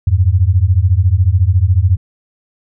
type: beating tone pair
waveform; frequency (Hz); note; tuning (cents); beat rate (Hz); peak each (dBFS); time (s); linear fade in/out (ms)
sine; 85.2 / 99.2; F2 / G2; -42 / +21; 14; -11; 0.07-1.97; 5
effects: none